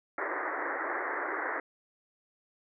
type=band-pass noise; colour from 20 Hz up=white; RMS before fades=-34 dBFS; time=0.18-1.6 s; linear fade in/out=2 ms; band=290 to 2000 Hz; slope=96 dB/octave; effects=none